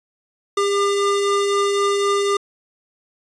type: tone pair together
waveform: square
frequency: 401.8 / 1201.5 Hz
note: G4 / D6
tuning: +43 / +39 cents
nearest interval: octave + perfect fifth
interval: 1896 cents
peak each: -18 / -24 dBFS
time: 0.57-2.37 s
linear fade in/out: 5 ms
effects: resampled to 22050 Hz